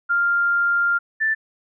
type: tone pair in turn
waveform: sine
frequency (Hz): 1396.9 / 1765.3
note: F6 / A6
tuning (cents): 0 / +5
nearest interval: major third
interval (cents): 405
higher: second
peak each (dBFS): -16 / -17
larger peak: first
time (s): 0.09-0.99 / 1.2-1.35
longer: first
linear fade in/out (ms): 20
effects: none